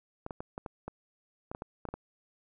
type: clicks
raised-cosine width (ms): 1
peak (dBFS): -24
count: 12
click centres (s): 0.264 / 0.308 / 0.405 / 0.579 / 0.662 / 0.88 / 1.515 / 1.549 / 1.621 / 1.853 / 1.888 / 1.94
effects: none